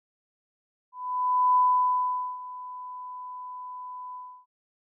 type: tone with ADSR envelope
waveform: sine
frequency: 1000 Hz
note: B5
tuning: 21 cents sharp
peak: -17 dBFS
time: 0.92-4.46 s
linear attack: 640 ms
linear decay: 820 ms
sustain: -19 dB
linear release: 310 ms
effects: none